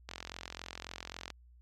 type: click train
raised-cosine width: 0.2 ms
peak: -23 dBFS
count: 54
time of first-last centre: 0.09-1.303 s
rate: 43.7 Hz
effects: added 60 Hz sine -56 dBFS peak until 1.61 s + MP3 96 kbps